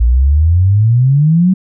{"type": "exponential sweep", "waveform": "sine", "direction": "up", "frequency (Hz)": [55.9, 191.8], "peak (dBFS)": -6, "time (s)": [0, 1.54], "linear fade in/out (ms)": 10, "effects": []}